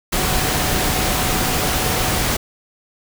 sine tone in noise, 744 Hz, F#5, 9 cents sharp, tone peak -29 dBFS, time 0.17-2.25 s, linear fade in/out 10 ms, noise pink, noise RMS -19 dBFS, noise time 0.12-2.37 s, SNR -13 dB, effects none

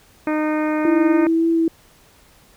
harmonic tone, 306.8 Hz, D#4, 24 cents flat, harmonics 1 / 2 / 3 / 4 / 5 / 6 / 7 / 8, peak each -19 / -25 / -29 / -31 / -33 / -35 / -36 / -37 dBFS, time 0.27-1.27 s, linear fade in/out 2 ms
sine tone with vibrato, 329.6 Hz, E4, in tune, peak -14 dBFS, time 0.85-1.68 s, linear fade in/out 2 ms, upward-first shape sine, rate 3.5 Hz, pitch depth 11 cents each way
effects pink hiss -52 dBFS RMS until 2.56 s

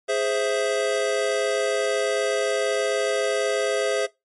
square chord, Ab augmented, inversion none, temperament equal, 415.3 / 523.3 / 659.3 Hz, Ab4 / C5 / E5, 0 / 0 / 0 cents, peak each -26 dBFS, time 0.08-4.07 s, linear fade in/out 20 ms, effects noise-tail reverb RT60 0.2 s tail -21 dB re dry + MP3 48 kbps

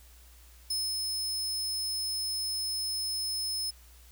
sawtooth tone with ADSR envelope, 5200 Hz, E8, 24 cents flat, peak -26 dBFS, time 0.7-3.71 s, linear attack 6 ms, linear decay 230 ms, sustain -2 dB, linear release 14 ms, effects added 60 Hz sine -53 dBFS peak until 4.11 s + white hiss -59 dBFS RMS until 4.11 s

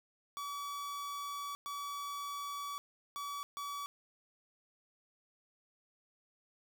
45% pulse tone bursts at uneven times, 1142 Hz, D6, 49 cents flat, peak -39 dBFS, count 4, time 0.37-1.55 / 1.66-2.78 / 3.16-3.43 / 3.57-3.86 s, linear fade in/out 0 ms, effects none

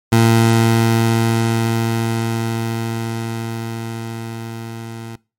20% pulse tone with level ramp, 114.3 Hz, A#2, 34 cents flat, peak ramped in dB -4 to -24 dBFS, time 0.12-5.16 s, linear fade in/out 5 ms, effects noise-tail reverb RT60 0.3 s tail -22 dB re dry + MP3 64 kbps

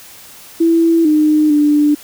sine tone with pitch steps, 331.6 / 305 / 295.6 Hz, E4 / D#4 / D4, +10 / -34 / +11 cents, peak -8 dBFS, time 0.6-1.95 s, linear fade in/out 10 ms, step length 450 ms, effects white hiss -38 dBFS RMS until 2.03 s

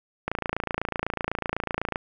click train, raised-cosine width 0.5 ms, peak -11 dBFS, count 48, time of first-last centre 0.28-1.959 s, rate 28 Hz, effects none

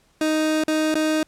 30% pulse tone with dropouts, 311.3 Hz, D#4, 1 cent sharp, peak -16 dBFS, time 0.21-1.23 s, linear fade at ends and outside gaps 2 ms, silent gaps 0.638-0.68 / 0.943-0.953 s, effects pink hiss -61 dBFS RMS until 1.27 s + low-pass 11000 Hz 12 dB/octave

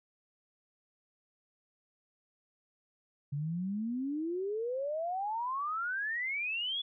sine exponential sweep, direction up, 138.59 to 3453 Hz, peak -32 dBFS, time 3.32-6.82 s, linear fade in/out 10 ms, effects none

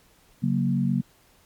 sine chord, F# major, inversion second, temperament equal, 138.59 / 185 / 233.1 Hz, C#3 / F#3 / A#3, 0 / 0 / 0 cents, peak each -25 dBFS, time 0.42-1.02 s, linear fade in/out 20 ms, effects pink hiss -59 dBFS RMS until 1.45 s + MP3 96 kbps

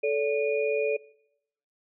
sine tone cluster, 436.7 / 573 / 2448 Hz, A4 / D5 / D#7, -13 / -43 / -29 cents, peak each -25 / -28 / -32 dBFS, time 0.03-0.97 s, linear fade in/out 10 ms, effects noise-tail reverb RT60 0.8 s tail -23 dB re dry

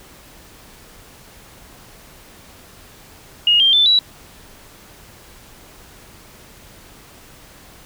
sine tone with pitch steps, 2866 / 3180 / 3528 / 3915 Hz, F7 / G7 / A7 / B7, +44 / +24 / +4 / -16 cents, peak -10 dBFS, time 3.47-3.99 s, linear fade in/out 2 ms, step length 130 ms, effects pink hiss -44 dBFS RMS until 7.85 s

